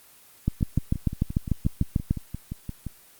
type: two click trains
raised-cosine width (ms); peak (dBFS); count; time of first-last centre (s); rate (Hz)
5; -19 / -9; 14 / 12; 0.61-2.867 / 0.48-2.11; 5.76 / 6.75
effects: white hiss -53 dBFS RMS until 3.19 s + Opus 24 kbps